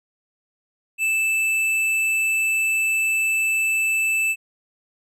sine tone with hard clipping, 2637 Hz, E7, in tune, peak -20 dBFS, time 0.98-4.36 s, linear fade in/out 50 ms, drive 9 dB, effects none

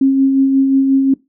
sine tone with tremolo, 270 Hz, C#4, 45 cents flat, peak -7 dBFS, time 0.01-1.14 s, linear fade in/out 5 ms, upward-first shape sine, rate 5.6 Hz, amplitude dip 35%, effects noise-tail reverb RT60 0.2 s tail -20 dB re dry

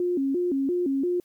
sine tone with vibrato, 311.1 Hz, D#4, in tune, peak -22 dBFS, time 0-1.2 s, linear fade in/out 2 ms, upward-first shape square, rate 2.9 Hz, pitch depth 230 cents each way, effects white hiss -67 dBFS RMS until 1.24 s

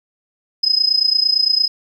sine tone with amplitude modulation, 5060 Hz, D#8, 28 cents sharp, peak -9 dBFS, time 0.63-1.68 s, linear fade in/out 10 ms, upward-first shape sine, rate 28.8 Hz, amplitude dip 85%, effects 8-bit

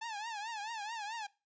sawtooth tone with vibrato, 871 Hz, A5, 18 cents flat, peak -35 dBFS, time 0.01-1.27 s, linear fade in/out 10 ms, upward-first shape triangle, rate 4.6 Hz, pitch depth 150 cents each way, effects noise-tail reverb RT60 0.3 s tail -22 dB re dry + resampled to 16000 Hz

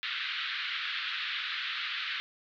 white band-pass noise, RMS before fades -35 dBFS, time 0.03-2.2 s, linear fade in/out 0 ms, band 1300 to 3900 Hz, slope 48 dB/octave, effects none

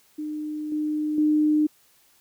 sine tone with level steps, 303.5 Hz, D#4, 43 cents flat, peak -28 / -23 / -17 dBFS, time 0.18-1.67 s, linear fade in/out 10 ms, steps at 0.72 / 1.18 s, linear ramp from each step 2 ms, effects white hiss -60 dBFS RMS until 2.2 s

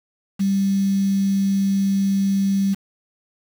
sine tone with quantisation, 196 Hz, G3, in tune, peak -16 dBFS, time 0.39-2.75 s, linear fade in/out 20 ms, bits 6, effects none

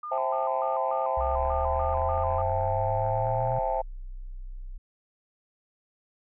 sine tone with vibrato, 1108.7 Hz, C#6, in tune, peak -33 dBFS, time 0.03-2.42 s, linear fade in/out 5 ms, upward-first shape square, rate 3.4 Hz, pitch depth 150 cents each way
sine chord, A minor seventh, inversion first, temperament just, 528 / 660 / 792 / 880 Hz, C5 / E5 / G5 / A5, +16 / +2 / +18 / 0 cents, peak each -30 dBFS, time 0.11-3.82 s, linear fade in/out 10 ms
sine exponential sweep, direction up, 63.7 to 122.8 Hz, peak -29 dBFS, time 1.17-3.59 s, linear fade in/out 5 ms
sine tone, 31.56 Hz, B0, 38 cents sharp, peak -35 dBFS, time 1.33-4.78 s, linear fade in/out 10 ms
effects tanh soft clip ceiling -15 dBFS

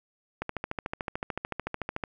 click train, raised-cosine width 0.5 ms, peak -16 dBFS, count 23, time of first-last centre 0.42-2.038 s, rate 13.6 Hz, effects none

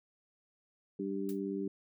harmonic tone, 98 Hz, G2, in tune, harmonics 2 / 3 / 4, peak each -38 / -38 / -38 dBFS, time 0.99-1.68 s, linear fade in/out 5 ms
blue noise with exponential decay, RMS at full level -46 dBFS, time 1.29-1.41 s, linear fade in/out 0 ms, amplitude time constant 25 ms
effects none

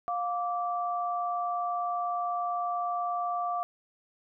sine tone pair together, 706 / 1165.7 Hz, F5 / D6, +19 / -13 cents, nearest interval major sixth, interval 868 cents, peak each -30 / -32 dBFS, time 0.08-3.63 s, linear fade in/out 0 ms, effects none

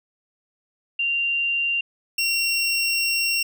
sine / 25% pulse tone pair in turn, 2776 / 2739 Hz, F7 / F7, -11 / -34 cents, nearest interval unison, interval 23 cents, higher first, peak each -20 / -16 dBFS, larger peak second, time 0.99-1.81 / 2.18-3.43 s, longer second, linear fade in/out 5 ms, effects none

